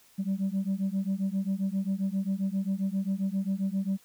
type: beating tone pair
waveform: sine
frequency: 190.1 / 197.6 Hz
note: F#3 / G3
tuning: +47 / +14 cents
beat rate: 7.5 Hz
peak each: -28 dBFS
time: 0.18-3.98 s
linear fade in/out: 20 ms
effects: tanh soft clip ceiling -23 dBFS + white hiss -60 dBFS RMS until 4.04 s